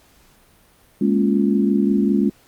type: chord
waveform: sine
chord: Bb minor seventh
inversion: third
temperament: equal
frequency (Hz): 207.7 / 233.1 / 277.2 / 349.2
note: Ab3 / Bb3 / Db4 / F4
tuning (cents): 0 / 0 / 0 / 0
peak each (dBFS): -17 / -23 / -20 / -23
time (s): 1.01-2.3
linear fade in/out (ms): 5
effects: pink hiss -54 dBFS RMS until 2.47 s + Opus 48 kbps